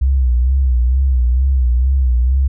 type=tone with vibrato; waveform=sine; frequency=63.7 Hz; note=C2; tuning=46 cents flat; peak=-10 dBFS; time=0.01-2.48 s; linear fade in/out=10 ms; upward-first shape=sine; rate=2.2 Hz; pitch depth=100 cents each way; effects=none